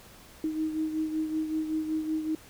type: beating tone pair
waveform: sine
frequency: 312.9 / 318.2 Hz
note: D#4 / D#4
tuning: +10 / +39 cents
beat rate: 5.3 Hz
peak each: -28 / -36 dBFS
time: 0.44-2.35 s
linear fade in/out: 2 ms
effects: pink hiss -52 dBFS RMS until 2.49 s